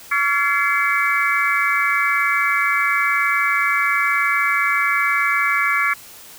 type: tone cluster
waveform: sine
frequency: 1136 / 1375 / 1702 / 2077 / 2278 Hz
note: C#6 / F6 / G#6 / C7 / C#7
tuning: +42 / -27 / +42 / -13 / +47 cents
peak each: -22 dBFS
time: 0.11-5.94 s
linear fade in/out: 10 ms
effects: white hiss -41 dBFS RMS until 6.38 s